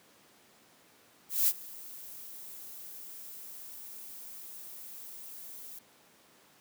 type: noise with ADSR envelope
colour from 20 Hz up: violet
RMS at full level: -24 dBFS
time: 1.29-5.79 s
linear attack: 190 ms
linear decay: 44 ms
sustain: -22 dB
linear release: 4 ms
effects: pink hiss -61 dBFS RMS until 6.6 s + high-pass 200 Hz 12 dB/octave